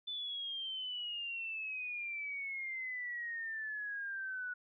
sine exponential sweep, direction down, 3520 to 1466 Hz, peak -38 dBFS, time 0.07-4.54 s, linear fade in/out 10 ms, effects none

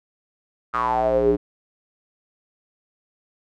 square tone with band-pass filter sweep, 59 Hz, A#1, 22 cents sharp, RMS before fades -20 dBFS, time 0.73-1.37 s, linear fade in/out 20 ms, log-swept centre 1300 to 340 Hz, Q 8.4, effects none

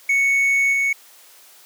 triangle tone with level steps, 2217 Hz, C#7, in tune, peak -13 / -15 dBFS, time 0.09-0.93 s, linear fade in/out 5 ms, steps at 0.72 s, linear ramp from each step 20 ms, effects white hiss -48 dBFS RMS until 1.65 s + high-pass 400 Hz 12 dB/octave

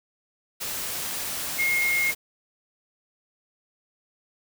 sine tone in noise, 2146 Hz, C7, 43 cents sharp, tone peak -21 dBFS, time 1.58-2.12 s, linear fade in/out 20 ms, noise white, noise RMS -31 dBFS, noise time 0.6-2.15 s, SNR +7 dB, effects none

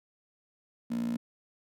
15% pulse tone with high-pass filter, 58.5 Hz, A#1, 7 cents sharp, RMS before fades -32 dBFS, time 0.9-1.17 s, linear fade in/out 10 ms, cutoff 230 Hz, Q 8.2, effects none

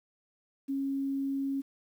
sine tone, 273.8 Hz, C#4, 21 cents flat, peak -29 dBFS, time 0.68-1.62 s, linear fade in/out 20 ms, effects 10-bit

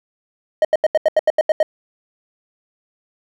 triangle tone bursts, 622.3 Hz, D#5, in tune, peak -8 dBFS, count 10, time 0.62-1.629 s, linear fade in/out 2 ms, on 28 ms, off 81 ms, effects none

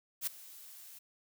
blue noise with ADSR envelope, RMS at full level -32 dBFS, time 0.21-0.99 s, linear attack 61 ms, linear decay 5 ms, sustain -20 dB, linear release 9 ms, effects none

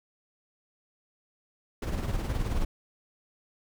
brown noise with tremolo, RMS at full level -27 dBFS, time 1.82-2.65 s, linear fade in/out 5 ms, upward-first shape sine, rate 19 Hz, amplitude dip 50%, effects none

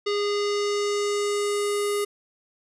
square tone with low-pass filter sweep, 410 Hz, G#4, 22 cents flat, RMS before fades -25 dBFS, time 0.06-2.05 s, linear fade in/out 10 ms, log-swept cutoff 4500 to 11000 Hz, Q 2.2, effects none

